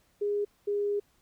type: tone pair in turn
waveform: sine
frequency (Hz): 410.6 / 408.8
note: G#4 / G#4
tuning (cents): -20 / -27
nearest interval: unison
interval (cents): 7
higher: first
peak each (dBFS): -26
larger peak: neither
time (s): 0.21-0.45 / 0.67-1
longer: second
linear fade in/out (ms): 10
effects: pink hiss -68 dBFS RMS until 1.21 s